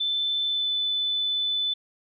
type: tone with pitch glide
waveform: sine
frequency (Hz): 3527 to 3503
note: A7 to A7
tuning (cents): +3 to -8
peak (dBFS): -23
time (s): 0-1.74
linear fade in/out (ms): 10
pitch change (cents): -11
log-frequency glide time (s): 0.45-0.72
effects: none